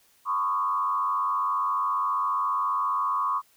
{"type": "tone with frequency modulation", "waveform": "sine", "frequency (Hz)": 1108.7, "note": "C#6", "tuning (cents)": 0, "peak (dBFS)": -23, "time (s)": [0.25, 3.42], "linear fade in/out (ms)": 50, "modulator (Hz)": 94.7, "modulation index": 1.1, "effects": ["white hiss -62 dBFS RMS until 3.56 s"]}